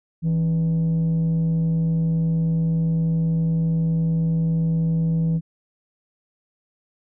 sine tone with frequency modulation, 163.7 Hz, E3, 12 cents flat, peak -15 dBFS, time 0.22-5.41 s, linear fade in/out 50 ms, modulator 112 Hz, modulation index 0.2, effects tanh soft clip ceiling -17 dBFS

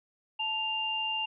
sine tone pair together, 878.5 / 2794 Hz, A5 / F7, -3 / 0 cents, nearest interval octave + minor sixth, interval 2003 cents, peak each -35 / -30 dBFS, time 0.39-1.26 s, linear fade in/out 10 ms, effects none

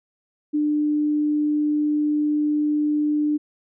sine tone, 298.7 Hz, D4, 29 cents sharp, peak -18 dBFS, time 0.53-3.38 s, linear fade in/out 20 ms, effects none

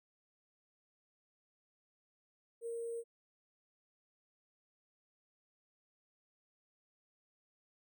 sine tone with sample-and-hold, 465 Hz, A#4, 4 cents flat, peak -38 dBFS, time 2.61-3.04 s, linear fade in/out 50 ms, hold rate 8820 Hz, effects none

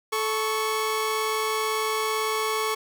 sawtooth tone pair together, 435.9 / 1108.7 Hz, A4 / C#6, -16 / 0 cents, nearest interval octave + major third, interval 1616 cents, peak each -23 dBFS, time 0.12-2.75 s, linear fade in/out 10 ms, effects none

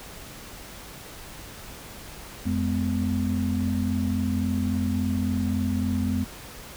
sine tone cluster, 89.5 / 208.8 / 252.4 Hz, F2 / G#3 / B3, +43 / +10 / +38 cents, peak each -27 dBFS, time 2.45-6.25 s, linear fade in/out 20 ms, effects added 50 Hz sine -52 dBFS peak until 6.76 s + pink hiss -42 dBFS RMS until 6.76 s

